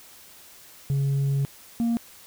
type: tone pair in turn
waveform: sine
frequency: 138.59 / 233.1 Hz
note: C#3 / A#3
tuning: 0 / 0 cents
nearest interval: major sixth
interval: 900 cents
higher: second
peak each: -18 dBFS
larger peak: neither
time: 0.9-1.45 / 1.8-1.97 s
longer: first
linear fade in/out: 0 ms
effects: tanh soft clip ceiling -20 dBFS + white hiss -49 dBFS RMS until 2.26 s